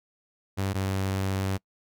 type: tone pair in turn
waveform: sawtooth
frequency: 97.1 / 96.21 Hz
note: G2 / G2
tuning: -16 / -32 cents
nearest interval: unison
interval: 16 cents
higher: first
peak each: -22 dBFS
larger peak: neither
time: 0.57-0.74 / 0.74-1.58 s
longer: second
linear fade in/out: 20 ms
effects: noise-tail reverb RT60 0.1 s tail -26 dB re dry